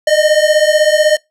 square beating tone pair, 604 / 620 Hz, D5 / D#5, +48 / -6 cents, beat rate 16 Hz, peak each -12 dBFS, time 0.07-1.17 s, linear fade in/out 5 ms, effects noise-tail reverb RT60 0.2 s tail -24 dB re dry + low-pass 9000 Hz 12 dB/octave

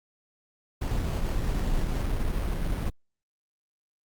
brown noise with sample-and-hold, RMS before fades -27 dBFS, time 0.81-2.9 s, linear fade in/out 10 ms, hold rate 3675 Hz, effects Opus 48 kbps

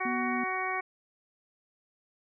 harmonic tone, 373.8 Hz, F#4, 18 cents sharp, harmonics 1 / 2 / 3 / 4 / 5 / 6, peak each -39 / -35 / -35 / -41 / -37 / -35 dBFS, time 0-0.81 s, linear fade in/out 10 ms
sine tone, 245.1 Hz, B3, 13 cents flat, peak -31 dBFS, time 0.05-0.44 s, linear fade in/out 5 ms
effects none

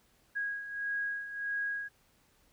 sine beating tone pair, 1645 / 1646.6 Hz, G#6 / G#6, -17 / -15 cents, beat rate 1.6 Hz, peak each -40 / -34 dBFS, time 0.35-1.89 s, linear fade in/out 20 ms, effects pink hiss -68 dBFS RMS until 2.52 s

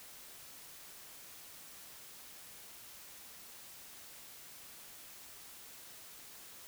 silence, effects white hiss -53 dBFS RMS until 6.67 s

